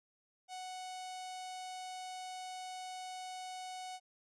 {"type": "tone with notch filter", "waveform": "sawtooth", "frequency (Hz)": 740, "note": "F#5", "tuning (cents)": 0, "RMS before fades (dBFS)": -45, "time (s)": [0.48, 4], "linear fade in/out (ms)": 50, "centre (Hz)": 1600, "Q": 1.3, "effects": ["resampled to 22050 Hz"]}